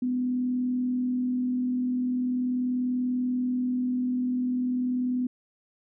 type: tone with frequency modulation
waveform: sine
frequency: 250.2 Hz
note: B3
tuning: 23 cents sharp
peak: -24 dBFS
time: 0.02-5.27 s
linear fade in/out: 5 ms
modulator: 40.4 Hz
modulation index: 0.22
effects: none